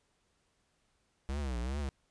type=tone with vibrato; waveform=square; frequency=65.41 Hz; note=C2; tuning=in tune; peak=-34 dBFS; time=1.29-1.89 s; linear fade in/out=0 ms; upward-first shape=triangle; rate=2.5 Hz; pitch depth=230 cents each way; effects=pink hiss -75 dBFS RMS until 2.1 s + resampled to 22050 Hz